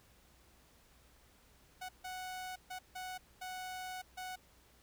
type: tone bursts at uneven times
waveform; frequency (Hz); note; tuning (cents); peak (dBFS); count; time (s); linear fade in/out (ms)
sawtooth; 740; F#5; 0; -38; 6; 1.81-1.89 / 2.04-2.56 / 2.7-2.79 / 2.95-3.18 / 3.41-4.02 / 4.17-4.36; 10
effects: added 61 Hz sine -69 dBFS peak until 4.82 s + pink hiss -66 dBFS RMS until 4.82 s